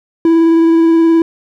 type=tone with vibrato; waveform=triangle; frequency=329.6 Hz; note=E4; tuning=in tune; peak=-4 dBFS; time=0.25-1.22 s; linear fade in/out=2 ms; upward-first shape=square; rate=19 Hz; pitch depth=12 cents each way; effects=none